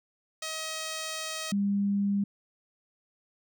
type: tone pair in turn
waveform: 5% pulse / sine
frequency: 634 / 200.6 Hz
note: D#5 / G3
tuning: +32 / +40 cents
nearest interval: octave + minor sixth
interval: 1992 cents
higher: first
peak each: -22 / -24 dBFS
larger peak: first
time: 0.42-1.52 / 1.52-2.24 s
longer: first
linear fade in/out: 5 ms
effects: none